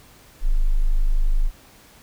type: tone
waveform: sine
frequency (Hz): 25.84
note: G#0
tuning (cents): -8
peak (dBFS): -14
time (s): 0.41-1.51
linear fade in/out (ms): 50
effects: pink hiss -50 dBFS RMS until 2.02 s